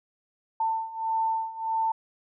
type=beating tone pair; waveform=sine; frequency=893 / 894.6 Hz; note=A5 / A5; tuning=+25 / +28 cents; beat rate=1.6 Hz; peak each=-30 / -27 dBFS; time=0.6-1.92 s; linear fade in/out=5 ms; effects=none